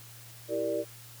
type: chord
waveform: sine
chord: E half-diminished seventh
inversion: none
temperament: equal with one note detuned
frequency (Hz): 329.6 / 394.5 / 466.2 / 587.3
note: E4 / G4 / Bb4 / D5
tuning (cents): 0 / +11 / 0 / 0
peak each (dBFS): -35 / -36 / -34 / -31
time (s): 0.48-0.85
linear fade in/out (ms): 50
effects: added 117 Hz sine -51 dBFS peak until 1.2 s + white hiss -51 dBFS RMS until 1.2 s